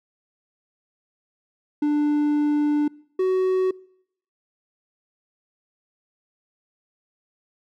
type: tone pair in turn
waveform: triangle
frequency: 295.7 / 373.6 Hz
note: D4 / F#4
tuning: +12 / +17 cents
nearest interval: major third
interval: 405 cents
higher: second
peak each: -16 dBFS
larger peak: neither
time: 1.82-2.88 / 3.19-3.71 s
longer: first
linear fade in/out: 5 ms
effects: noise-tail reverb RT60 0.7 s tail -24 dB re dry